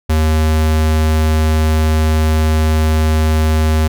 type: tone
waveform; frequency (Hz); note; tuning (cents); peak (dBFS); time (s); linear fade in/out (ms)
square; 78.3; D#2; +11; -11; 0.09-3.88; 10
effects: none